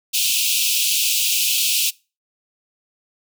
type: high-pass noise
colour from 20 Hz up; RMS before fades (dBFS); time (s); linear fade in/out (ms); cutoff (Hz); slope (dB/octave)
pink; -19; 0.13-1.91; 20; 2500; 96
effects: noise-tail reverb RT60 0.3 s tail -23 dB re dry

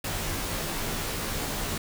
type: noise with comb filter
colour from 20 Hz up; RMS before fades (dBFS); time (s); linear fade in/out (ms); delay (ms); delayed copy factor
pink; -31; 0.04-1.78; 5; 16; -0.9
effects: none

